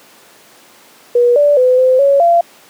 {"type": "tone with pitch steps", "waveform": "sine", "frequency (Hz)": [483.4, 582, 506, 514, 558, 685], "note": ["B4", "D5", "B4", "C5", "C#5", "F5"], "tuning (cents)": [-37, -16, 42, -31, 11, -34], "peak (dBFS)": -6, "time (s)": [1.15, 2.41], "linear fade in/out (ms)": 5, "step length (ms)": 210, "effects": ["pink hiss -43 dBFS RMS until 2.69 s", "high-pass 300 Hz 12 dB/octave"]}